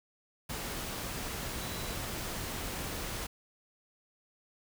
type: tone in noise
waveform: sine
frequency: 3951 Hz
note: B7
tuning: in tune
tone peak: -49 dBFS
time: 1.61-1.95 s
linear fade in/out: 10 ms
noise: pink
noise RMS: -38 dBFS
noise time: 0.49-3.27 s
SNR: -14 dB
effects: none